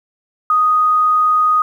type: tone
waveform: sine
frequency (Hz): 1244.5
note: D#6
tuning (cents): 0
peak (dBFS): -10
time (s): 0.5-1.62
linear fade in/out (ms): 2
effects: 8-bit